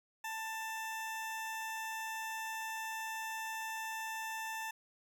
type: tone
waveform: 20% pulse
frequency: 887 Hz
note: A5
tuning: 14 cents sharp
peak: -34 dBFS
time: 0.24-4.71 s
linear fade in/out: 5 ms
effects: 12-bit